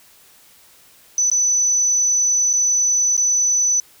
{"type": "tone with dropouts", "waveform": "sine", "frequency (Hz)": 5990, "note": "F#8", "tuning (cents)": 20, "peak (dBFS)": -14, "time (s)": [1.18, 3.8], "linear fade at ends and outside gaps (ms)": 1, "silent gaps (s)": [[1.3, 1.315], [2.531, 2.536], [3.167, 3.177]], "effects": ["white hiss -50 dBFS RMS until 4 s"]}